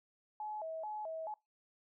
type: tone with vibrato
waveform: sine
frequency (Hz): 740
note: F#5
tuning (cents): 0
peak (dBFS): -39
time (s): 0.4-1.34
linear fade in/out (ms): 2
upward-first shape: square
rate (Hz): 2.3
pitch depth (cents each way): 240
effects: noise-tail reverb RT60 0.2 s tail -22 dB re dry